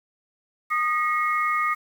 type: tone cluster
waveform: sine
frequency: 1232 / 1908 / 2174 Hz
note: D#6 / A#6 / C#7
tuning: -17 / +40 / -34 cents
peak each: -22 / -30 / -27 dBFS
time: 0.7-1.75 s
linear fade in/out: 20 ms
effects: 8-bit